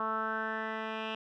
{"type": "tone with low-pass filter sweep", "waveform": "10% pulse", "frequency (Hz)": 220, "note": "A3", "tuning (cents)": 0, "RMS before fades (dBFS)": -35, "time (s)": [0, 1.15], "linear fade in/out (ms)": 2, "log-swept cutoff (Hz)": [1200, 2700], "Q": 5.8, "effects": []}